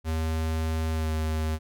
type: tone with pitch glide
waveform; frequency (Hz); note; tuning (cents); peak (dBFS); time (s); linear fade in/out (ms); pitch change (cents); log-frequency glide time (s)
square; 80 to 78.67; D#2 to D#2; +49 to +20; -26; 0.04-1.59; 50; -29; 0.91-1.12
effects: none